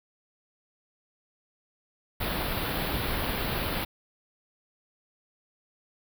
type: band-stop noise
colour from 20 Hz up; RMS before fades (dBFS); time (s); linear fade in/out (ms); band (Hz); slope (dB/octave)
pink; -30; 2.2-3.85; 10; 4500 to 11000; 48
effects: none